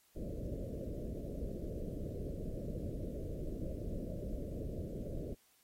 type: low-pass noise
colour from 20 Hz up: pink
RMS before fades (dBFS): -41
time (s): 0.15-5.35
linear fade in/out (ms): 20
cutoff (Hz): 620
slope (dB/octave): 96
effects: white hiss -70 dBFS RMS until 5.63 s + AAC 48 kbps